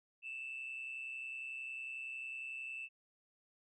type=tone with amplitude modulation; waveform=sine; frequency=2652 Hz; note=E7; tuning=10 cents sharp; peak=-38 dBFS; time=0.22-2.89 s; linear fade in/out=50 ms; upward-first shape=sine; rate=131 Hz; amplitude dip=60%; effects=tanh soft clip ceiling -37 dBFS